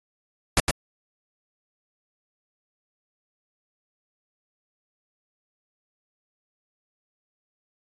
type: noise with echo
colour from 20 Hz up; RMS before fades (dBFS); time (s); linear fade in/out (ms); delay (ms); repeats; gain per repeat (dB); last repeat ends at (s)
pink; -18; 0.57-0.6; 2; 110; 1; -4; 0.71
effects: AAC 32 kbps